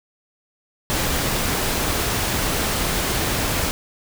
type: noise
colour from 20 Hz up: pink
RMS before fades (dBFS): -22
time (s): 0.9-3.71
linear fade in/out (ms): 0
effects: none